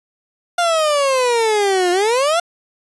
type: exponential two-way sweep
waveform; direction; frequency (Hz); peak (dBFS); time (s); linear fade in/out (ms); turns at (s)
30% pulse; down then up; 708 to 349.2 to 708; -11; 0.58-2.4; 5; 1.91
effects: resampled to 24000 Hz